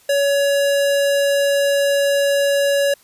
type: tone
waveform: square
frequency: 563 Hz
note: C#5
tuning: 27 cents sharp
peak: -15 dBFS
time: 0.09-2.94 s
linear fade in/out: 5 ms
effects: white hiss -52 dBFS RMS until 3.03 s + resampled to 32000 Hz